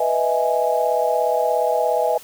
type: chord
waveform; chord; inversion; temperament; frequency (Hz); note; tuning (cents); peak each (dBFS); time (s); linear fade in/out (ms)
sine; E major seventh; second; equal; 493.9 / 622.3 / 659.3 / 830.6; B4 / D#5 / E5 / G#5; 0 / 0 / 0 / 0; -22; 0-2.18; 5
effects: white hiss -43 dBFS RMS until 2.23 s